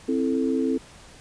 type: chord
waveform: sine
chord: A minor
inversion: first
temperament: just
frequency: 264 / 330 / 440 Hz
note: C4 / E4 / A4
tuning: +16 / +2 / 0 cents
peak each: -23 / -27 / -27 dBFS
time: 0.08-0.78 s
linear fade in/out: 10 ms
effects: pink hiss -48 dBFS RMS until 1.2 s + resampled to 22050 Hz

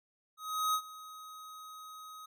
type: tone with ADSR envelope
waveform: square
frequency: 1262 Hz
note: D#6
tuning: 24 cents sharp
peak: -28 dBFS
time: 0.37-2.26 s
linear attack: 370 ms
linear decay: 71 ms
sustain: -19 dB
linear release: 7 ms
effects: none

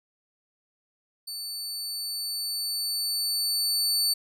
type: tone with level ramp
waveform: sawtooth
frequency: 4500 Hz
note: C#8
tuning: 25 cents sharp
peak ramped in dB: -31 to -19 dBFS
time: 1.27-4.14 s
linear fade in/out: 10 ms
effects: none

